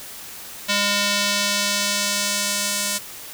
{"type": "tone with band-pass filter sweep", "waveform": "square", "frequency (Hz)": 203.3, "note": "G#3", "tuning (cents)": -37, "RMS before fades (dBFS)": -22, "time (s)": [0.68, 2.99], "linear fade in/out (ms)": 20, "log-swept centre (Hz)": [3900, 8300], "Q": 0.94, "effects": ["white hiss -37 dBFS RMS until 3.33 s"]}